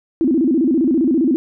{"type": "tone with vibrato", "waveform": "sine", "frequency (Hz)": 289.5, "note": "D4", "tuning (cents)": -25, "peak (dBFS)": -12, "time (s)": [0.21, 1.36], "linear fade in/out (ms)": 0, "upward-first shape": "square", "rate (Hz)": 15, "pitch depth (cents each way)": 220, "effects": []}